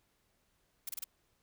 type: noise bursts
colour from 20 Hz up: blue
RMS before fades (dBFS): -39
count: 4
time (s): 0.87-1.042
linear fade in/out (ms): 5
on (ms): 22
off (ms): 28
effects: pink hiss -75 dBFS RMS until 1.42 s